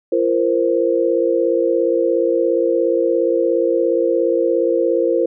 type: chord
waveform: sine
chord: F suspended fourth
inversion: none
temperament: equal with one note detuned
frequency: 341.8 / 466.2 / 523.3 Hz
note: F4 / Bb4 / C5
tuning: -37 / 0 / 0 cents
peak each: -18 dBFS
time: 0.12-5.26 s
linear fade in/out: 5 ms
effects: none